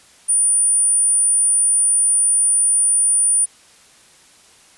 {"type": "tone", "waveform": "sine", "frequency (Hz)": 9397, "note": "D9", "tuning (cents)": 0, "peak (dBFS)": -12, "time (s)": [0.28, 3.46], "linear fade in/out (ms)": 20, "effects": ["white hiss -49 dBFS RMS until 4.77 s", "resampled to 24000 Hz"]}